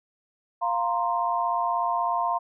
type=chord; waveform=sine; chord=F suspended fourth; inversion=none; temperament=just; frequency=698.5 / 931.3 / 1047.7 Hz; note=F5 / Bb5 / C6; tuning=0 / -2 / +2 cents; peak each=-27 dBFS; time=0.61-2.39 s; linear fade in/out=20 ms; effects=none